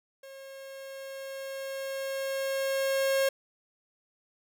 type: tone with level ramp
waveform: 45% pulse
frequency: 541 Hz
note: C#5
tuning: 42 cents flat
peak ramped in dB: -45 to -23 dBFS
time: 0.23-3.29 s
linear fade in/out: 5 ms
effects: none